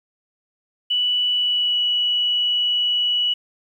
sine tone with pitch glide, 2960 to 2940 Hz, F#7 to F#7, 0 to -12 cents, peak -17 dBFS, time 0.9-3.34 s, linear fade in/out 10 ms, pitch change -12 cents, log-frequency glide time 1.32-1.74 s, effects 9-bit

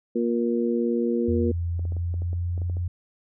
harmonic tone, 118.1 Hz, A#2, 23 cents sharp, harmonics 2 / 3 / 4, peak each -24 / -26 / -27 dBFS, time 0.15-1.52 s, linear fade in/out 10 ms
sine tone with pitch glide, 85.4 to 88.05 Hz, F2 to F2, -38 to +15 cents, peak -24 dBFS, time 1.28-2.88 s, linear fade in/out 5 ms, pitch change +53 cents, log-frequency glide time 1.71-2.76 s
clicks, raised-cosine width 2 ms, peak -28 dBFS, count 11, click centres 1.794 / 1.853 / 1.922 / 1.967 / 2.141 / 2.22 / 2.331 / 2.578 / 2.618 / 2.698 / 2.769 s
effects none

